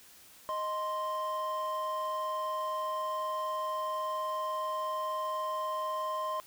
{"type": "tone pair together", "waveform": "triangle", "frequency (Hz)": [622.3, 1046.5], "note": ["D#5", "C6"], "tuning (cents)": [0, 0], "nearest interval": "major sixth", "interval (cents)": 900, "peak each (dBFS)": [-35, -31], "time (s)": [0.49, 6.4], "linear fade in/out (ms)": 0, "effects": ["white hiss -56 dBFS RMS until 6.46 s"]}